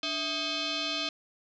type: tone with frequency modulation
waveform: sine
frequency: 293.7 Hz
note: D4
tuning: in tune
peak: -29 dBFS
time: 0.03-1.09 s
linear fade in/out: 2 ms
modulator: 950 Hz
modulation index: 4.7
effects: none